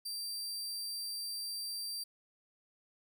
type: tone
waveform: sawtooth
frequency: 4699 Hz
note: D8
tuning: in tune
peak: -35 dBFS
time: 0.05-2.04 s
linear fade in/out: 10 ms
effects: none